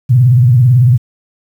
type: tone with vibrato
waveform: sine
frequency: 123.47 Hz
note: B2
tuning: in tune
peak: -4 dBFS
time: 0.09-0.98 s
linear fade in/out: 20 ms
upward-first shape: triangle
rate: 18 Hz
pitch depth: 190 cents each way
effects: 7-bit